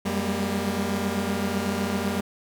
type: tone cluster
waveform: sawtooth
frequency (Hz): 91.6 / 193.4 / 201.3 / 234.8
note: F#2 / G3 / G3 / A#3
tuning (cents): -17 / -23 / +46 / +13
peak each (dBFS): -30 / -27 / -24 / -26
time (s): 0.05-2.21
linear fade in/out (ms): 10
effects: none